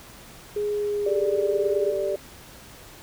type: tone with pitch glide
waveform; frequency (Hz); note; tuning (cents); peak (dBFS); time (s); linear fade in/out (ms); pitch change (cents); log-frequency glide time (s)
sine; 415.3 to 410.5; G#4 to G#4; 0 to -20; -23; 0.56-1.92; 5; -20; 0.73-1.05
type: chord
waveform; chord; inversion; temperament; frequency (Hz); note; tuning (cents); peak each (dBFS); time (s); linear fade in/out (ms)
sine; G suspended second; none; equal; 392 / 440 / 587.3; G4 / A4 / D5; 0 / 0 / 0; -27 / -31 / -26; 1.06-2.16; 5
effects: pink hiss -46 dBFS RMS until 3.02 s